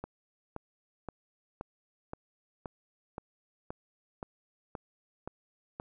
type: click train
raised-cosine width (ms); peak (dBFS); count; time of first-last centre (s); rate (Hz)
1; -24; 12; 0.04-5.799; 1.91
effects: none